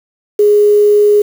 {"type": "tone with quantisation", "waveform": "sine", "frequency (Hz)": 415.3, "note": "G#4", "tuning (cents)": 0, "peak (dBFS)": -5, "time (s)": [0.39, 1.22], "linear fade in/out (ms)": 5, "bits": 5, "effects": []}